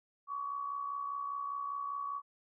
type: tone with amplitude modulation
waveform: sine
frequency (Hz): 1129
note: C#6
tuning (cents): +31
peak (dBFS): -33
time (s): 0.27-2.22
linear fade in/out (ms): 50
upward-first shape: sine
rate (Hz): 65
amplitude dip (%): 55
effects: none